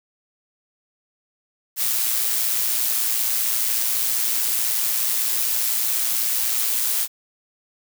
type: noise with amplitude modulation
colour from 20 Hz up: blue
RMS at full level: -20 dBFS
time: 1.76-7.08 s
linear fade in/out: 50 ms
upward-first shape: sine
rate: 116 Hz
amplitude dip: 40%
effects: none